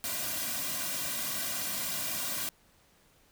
white noise with comb filter, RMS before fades -34 dBFS, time 0.04-2.49 s, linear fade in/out 0 ms, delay 2.3 ms, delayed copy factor -0.9, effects pink hiss -64 dBFS RMS until 3.31 s

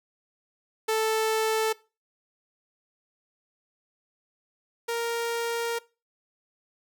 sawtooth tone pair in turn, 440 / 466.2 Hz, A4 / A#4, 0 / 0 cents, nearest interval minor second, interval 100 cents, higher second, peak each -19 / -23 dBFS, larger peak first, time 0.88-1.73 / 4.88-5.79 s, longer second, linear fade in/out 10 ms, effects noise-tail reverb RT60 0.3 s tail -21 dB re dry

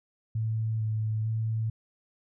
sine tone with pitch steps, 110.9 / 109.1 / 111.3 Hz, A2 / A2 / A2, +14 / -14 / +20 cents, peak -26 dBFS, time 0.35-1.7 s, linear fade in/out 5 ms, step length 450 ms, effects none

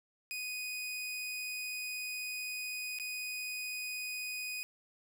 sawtooth tone with dropouts, 2489 Hz, D#7, in tune, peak -34 dBFS, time 0.31-4.63 s, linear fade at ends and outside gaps 0 ms, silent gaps 2.987-2.998 s, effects none

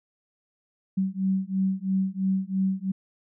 sine beating tone pair, 189.4 / 192.4 Hz, F#3 / G3, +41 / -32 cents, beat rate 3 Hz, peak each -26 / -26 dBFS, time 0.97-2.92 s, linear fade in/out 10 ms, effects none

